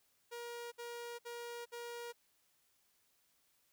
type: tone bursts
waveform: sawtooth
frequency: 474.7 Hz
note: A#4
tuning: 31 cents sharp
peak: -40 dBFS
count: 4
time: 0.31-2.127 s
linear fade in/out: 20 ms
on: 410 ms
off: 59 ms
effects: white hiss -75 dBFS RMS until 3.72 s